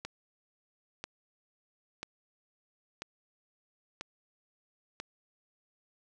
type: click train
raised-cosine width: 0.2 ms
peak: -21 dBFS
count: 6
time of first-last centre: 0.05-5 s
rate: 1.01 Hz
effects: none